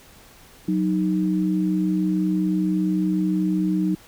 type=tone pair together; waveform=sine; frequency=184.86 / 310.9 Hz; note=F#3 / D#4; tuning=-1 / -1 cents; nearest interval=major sixth; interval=900 cents; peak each=-21 / -22 dBFS; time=0.68-3.95 s; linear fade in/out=5 ms; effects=pink hiss -49 dBFS RMS until 4.07 s